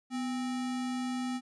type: tone with sample-and-hold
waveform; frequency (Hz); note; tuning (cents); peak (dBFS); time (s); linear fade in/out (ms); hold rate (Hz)
sine; 250.2; B3; +23; -31; 0.1-1.41; 50; 1050
effects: resampled to 22050 Hz